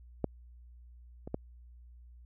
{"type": "clicks", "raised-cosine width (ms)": 2, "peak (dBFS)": [-16, -28, -19], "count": 3, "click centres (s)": [0.243, 1.275, 1.344], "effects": ["added 60 Hz sine -51 dBFS peak until 2.25 s"]}